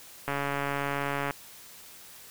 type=click train; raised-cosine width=0.5 ms; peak=-15 dBFS; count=146; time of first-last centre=0.28-1.308 s; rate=141 Hz; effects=white hiss -49 dBFS RMS until 2.3 s